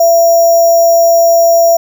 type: tone with sample-and-hold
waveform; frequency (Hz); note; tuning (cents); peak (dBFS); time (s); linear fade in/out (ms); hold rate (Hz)
sine; 673; E5; +36; -4; 0-1.77; 5; 6300
effects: none